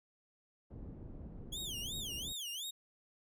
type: low-pass noise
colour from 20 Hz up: pink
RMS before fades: -48 dBFS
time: 0.7-2.33 s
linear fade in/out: 10 ms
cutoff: 310 Hz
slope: 12 dB/octave
type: tone with vibrato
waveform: sawtooth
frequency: 3246 Hz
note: G#7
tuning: 40 cents flat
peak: -37 dBFS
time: 1.52-2.71 s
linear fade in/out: 10 ms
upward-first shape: sine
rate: 2.8 Hz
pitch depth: 260 cents each way
effects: none